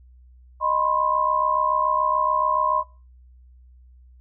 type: tone cluster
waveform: sine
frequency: 619 / 997 / 1064 Hz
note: D#5 / B5 / C6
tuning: -9 / +16 / +29 cents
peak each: -27 / -23 / -21 dBFS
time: 0.6-2.84 s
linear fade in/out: 50 ms
effects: noise-tail reverb RT60 0.3 s tail -20 dB re dry + added 62 Hz sine -47 dBFS peak until 4.2 s